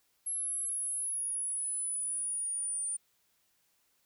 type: linear sweep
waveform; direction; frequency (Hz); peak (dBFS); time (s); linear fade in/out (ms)
sine; down; 11080 to 9230; -32; 0.26-2.97; 10
effects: white hiss -73 dBFS RMS until 4.05 s